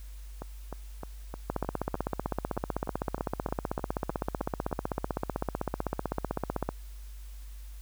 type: two click trains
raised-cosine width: 1 ms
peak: -23 / -15 dBFS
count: 15 / 83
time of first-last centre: 0.42-4.714 / 1.5-6.69 s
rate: 3.26 / 15.8 Hz
effects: added 50 Hz sine -41 dBFS peak until 7.81 s + white hiss -58 dBFS RMS until 7.81 s